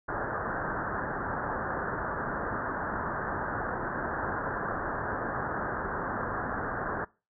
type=low-pass noise; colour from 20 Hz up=white; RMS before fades=-33 dBFS; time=0.08-7.05 s; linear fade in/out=10 ms; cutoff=1700 Hz; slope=96 dB/octave; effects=noise-tail reverb RT60 0.3 s tail -22 dB re dry